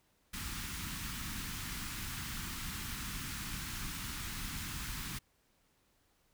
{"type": "band-stop noise", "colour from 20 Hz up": "pink", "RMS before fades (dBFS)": -41, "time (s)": [0.33, 5.19], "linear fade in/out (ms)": 10, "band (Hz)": [270, 1100], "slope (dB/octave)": 24, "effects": ["pink hiss -73 dBFS RMS until 6.33 s"]}